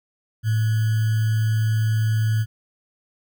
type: tone with sample-and-hold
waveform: sine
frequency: 110 Hz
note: A2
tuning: in tune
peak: -17 dBFS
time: 0.43-2.46 s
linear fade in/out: 50 ms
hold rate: 1575 Hz
effects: none